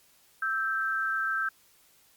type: tone pair together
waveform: sine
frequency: 1314.3 / 1568 Hz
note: E6 / G6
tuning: -6 / 0 cents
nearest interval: minor third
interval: 306 cents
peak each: -31 / -28 dBFS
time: 0.42-1.49 s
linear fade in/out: 5 ms
effects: white hiss -62 dBFS RMS until 2.16 s + Opus 48 kbps